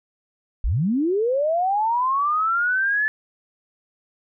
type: linear sweep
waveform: sine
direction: up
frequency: 35.62 to 1746 Hz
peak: -18 dBFS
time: 0.64-3.08 s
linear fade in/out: 0 ms
effects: none